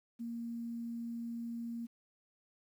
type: tone with quantisation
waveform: sine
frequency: 233.4 Hz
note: A#3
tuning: 2 cents sharp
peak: -38 dBFS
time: 0.19-1.87 s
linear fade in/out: 20 ms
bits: 11
effects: none